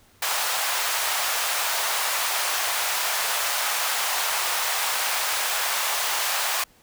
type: high-pass noise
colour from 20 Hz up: pink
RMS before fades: -25 dBFS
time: 0.22-6.64 s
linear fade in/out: 5 ms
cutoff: 710 Hz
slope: 24 dB/octave
effects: pink hiss -57 dBFS RMS until 6.82 s